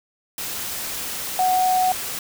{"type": "tone in noise", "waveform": "sine", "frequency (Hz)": 740, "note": "F#5", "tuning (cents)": 0, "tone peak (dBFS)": -16, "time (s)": [1.39, 1.92], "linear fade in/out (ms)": 2, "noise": "white", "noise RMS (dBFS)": -29, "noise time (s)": [0.38, 2.19], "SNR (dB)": 10, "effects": []}